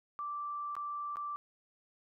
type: tone with dropouts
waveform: sine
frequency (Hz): 1171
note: D6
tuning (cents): -5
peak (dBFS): -36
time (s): 0.19-1.36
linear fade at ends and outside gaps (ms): 0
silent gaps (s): 0.753-0.766 / 1.158-1.169
effects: none